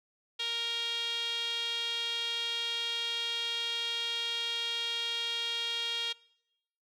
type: tone with band-pass filter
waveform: sawtooth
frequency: 466.2 Hz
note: A#4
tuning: in tune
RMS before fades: -34 dBFS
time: 0.39-6.13 s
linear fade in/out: 10 ms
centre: 3400 Hz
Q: 6
effects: noise-tail reverb RT60 0.8 s tail -23 dB re dry